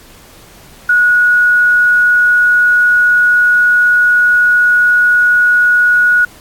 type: tone with quantisation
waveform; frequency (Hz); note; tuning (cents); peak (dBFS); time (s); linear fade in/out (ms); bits
sine; 1458; F#6; -26; -6; 0.89-6.25; 5; 6
effects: pink hiss -40 dBFS RMS until 6.4 s + AAC 64 kbps